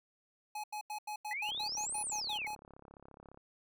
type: tone bursts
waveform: square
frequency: 844 Hz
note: G#5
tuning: 28 cents sharp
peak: -39 dBFS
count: 12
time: 0.55-2.552 s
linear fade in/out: 5 ms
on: 88 ms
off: 86 ms
type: exponential two-way sweep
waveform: sine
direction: up then down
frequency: 1918 to 10520 to 2102 Hz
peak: -36 dBFS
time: 1.31-2.47 s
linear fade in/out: 2 ms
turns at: 2.01 s
type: click train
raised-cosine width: 1 ms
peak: -40 dBFS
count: 66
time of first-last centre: 1.49-3.374 s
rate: 34.5 Hz
effects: none